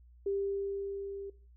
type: tone with level ramp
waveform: sine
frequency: 396.2 Hz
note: G4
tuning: 18 cents sharp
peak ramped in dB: -29 to -40 dBFS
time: 0.26-1.3 s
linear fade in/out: 5 ms
effects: noise-tail reverb RT60 0.4 s tail -19 dB re dry + added 60 Hz sine -55 dBFS peak until 1.56 s